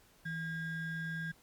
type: ring-modulated tone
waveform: triangle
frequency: 890 Hz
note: A5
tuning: 20 cents sharp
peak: -31 dBFS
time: 0.25-1.32 s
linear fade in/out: 10 ms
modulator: 728 Hz
effects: pink hiss -64 dBFS RMS until 1.42 s + MP3 96 kbps